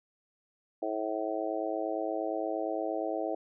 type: harmonic tone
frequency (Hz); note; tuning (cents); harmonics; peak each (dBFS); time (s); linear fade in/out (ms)
108.6; A2; -22; 3 / 4 / 5 / 6 / 7; -36 / -38 / -37 / -35 / -38; 0.82-3.35; 5
effects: none